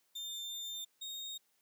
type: tone pair in turn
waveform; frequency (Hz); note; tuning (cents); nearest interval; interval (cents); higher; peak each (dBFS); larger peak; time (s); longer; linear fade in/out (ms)
35% pulse; 3599 / 3713; A7 / A#7; +38 / -8; minor second; 54; second; -38 / -39; first; 0.15-0.85 / 1.01-1.38; first; 10
effects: white hiss -75 dBFS RMS until 1.61 s + high-pass 150 Hz 12 dB/octave